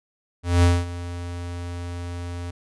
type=tone with ADSR envelope; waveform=square; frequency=87.31 Hz; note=F2; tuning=in tune; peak=-13 dBFS; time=0.43-2.51 s; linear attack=200 ms; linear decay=220 ms; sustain=-17 dB; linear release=8 ms; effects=resampled to 24000 Hz